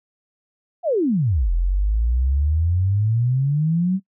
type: exponential two-way sweep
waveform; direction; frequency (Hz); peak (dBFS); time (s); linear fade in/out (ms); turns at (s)
sine; down then up; 740 to 41.2 to 194.4; -16; 0.83-4; 50; 1.52
effects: noise-tail reverb RT60 0.1 s tail -23 dB re dry